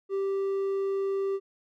sine tone with hard clipping, 391.2 Hz, G4, 4 cents flat, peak -27 dBFS, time 0.09-1.4 s, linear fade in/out 50 ms, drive 3 dB, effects none

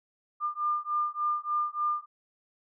sine beating tone pair, 1200 / 1203.4 Hz, D6 / D6, +37 / +42 cents, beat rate 3.4 Hz, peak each -30 dBFS, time 0.4-2.06 s, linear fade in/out 50 ms, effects none

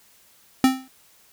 square tone with exponential decay, 261.6 Hz, C4, in tune, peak -11 dBFS, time 0.64-0.88 s, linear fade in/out 1 ms, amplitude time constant 51 ms, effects white hiss -56 dBFS RMS until 1.32 s

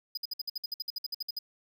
square tone bursts, 4972 Hz, D#8, 2 cents flat, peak -32 dBFS, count 16, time 0.15-1.389 s, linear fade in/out 5 ms, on 24 ms, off 57 ms, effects none

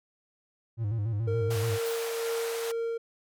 triangle tone with vibrato, 108.4 Hz, A2, 25 cents flat, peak -25 dBFS, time 0.77-1.79 s, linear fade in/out 50 ms, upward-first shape square, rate 7 Hz, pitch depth 96 cents each way
triangle tone with tremolo, 460.6 Hz, A#4, 21 cents flat, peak -26 dBFS, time 1.27-2.98 s, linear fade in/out 10 ms, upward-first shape sine, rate 2.1 Hz, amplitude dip 30%
pink band-pass noise, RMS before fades -39 dBFS, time 1.5-2.72 s, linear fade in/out 10 ms, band 540 to 15000 Hz, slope 48 dB/octave
violet noise with exponential decay, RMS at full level -42 dBFS, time 1.86-2.42 s, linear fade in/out 2 ms, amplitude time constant 120 ms
effects none

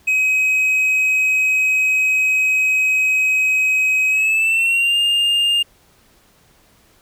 triangle tone with pitch glide, 2535 to 2813 Hz, D#7 to F7, +32 to +12 cents, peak -12 dBFS, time 0.07-5.63 s, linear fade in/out 10 ms, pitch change +180 cents, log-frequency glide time 4.09-4.97 s, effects pink hiss -54 dBFS RMS until 7.01 s

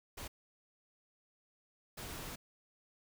pink noise bursts at uneven times, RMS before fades -45 dBFS, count 2, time 0.17-0.28 / 1.97-2.36 s, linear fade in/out 10 ms, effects none

